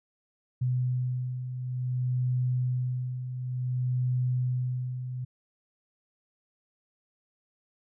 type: beating tone pair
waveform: sine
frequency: 125.4 / 125.96 Hz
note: B2 / B2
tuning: +27 / +35 cents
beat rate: 0.56 Hz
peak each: -34 / -27 dBFS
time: 0.61-5.25 s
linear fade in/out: 10 ms
effects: none